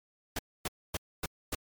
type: noise bursts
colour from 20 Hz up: pink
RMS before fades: -33 dBFS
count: 5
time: 0.36-1.55 s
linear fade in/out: 5 ms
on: 30 ms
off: 260 ms
effects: MP3 96 kbps